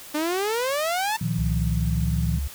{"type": "exponential sweep", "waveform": "sawtooth", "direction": "up", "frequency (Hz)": [293.7, 905], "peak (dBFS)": -19, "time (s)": [0.14, 1.17], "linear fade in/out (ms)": 10}
{"type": "chord", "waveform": "sine", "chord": "Bb suspended fourth", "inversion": "none", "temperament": "just", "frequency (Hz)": [116.54, 155.39, 174.81], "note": ["Bb2", "Eb3", "F3"], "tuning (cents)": [0, -2, 2], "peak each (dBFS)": -27, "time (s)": [1.21, 2.39], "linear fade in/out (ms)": 5}
{"type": "tone with pitch glide", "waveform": "sine", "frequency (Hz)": [65.41, 69.7], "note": ["C2", "C#2"], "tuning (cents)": [0, 10], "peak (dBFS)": -24, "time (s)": [1.38, 2.48], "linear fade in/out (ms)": 10, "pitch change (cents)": 110, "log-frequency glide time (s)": [1.76, 2.1]}
{"effects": ["white hiss -42 dBFS RMS until 2.54 s"]}